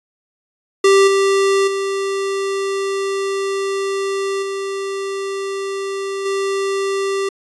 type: tone with level steps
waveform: square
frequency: 392 Hz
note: G4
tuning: in tune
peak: -9 / -13 / -19 / -22 / -18 dBFS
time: 0.84-7.29 s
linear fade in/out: 5 ms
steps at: 1.07 / 1.67 / 4.42 / 6.25 s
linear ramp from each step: 10 ms
effects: resampled to 22050 Hz